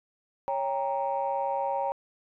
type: chord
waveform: sine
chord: G diminished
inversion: second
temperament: equal with one note detuned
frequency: 554.4 / 794.9 / 932.3 Hz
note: Db5 / G5 / Bb5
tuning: 0 / +24 / 0 cents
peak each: -30 dBFS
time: 0.48-1.92 s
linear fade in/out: 0 ms
effects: tanh soft clip ceiling -19 dBFS